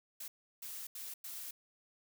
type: noise bursts at uneven times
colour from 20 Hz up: blue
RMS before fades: -45 dBFS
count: 4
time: 0.2-0.28 / 0.62-0.87 / 0.95-1.14 / 1.24-1.51 s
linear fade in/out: 5 ms
effects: none